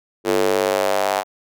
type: tone with high-pass filter sweep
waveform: square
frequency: 49 Hz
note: G1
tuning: in tune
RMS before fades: -19 dBFS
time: 0.24-1.24 s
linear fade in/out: 50 ms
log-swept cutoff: 380 to 730 Hz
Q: 3.2
effects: none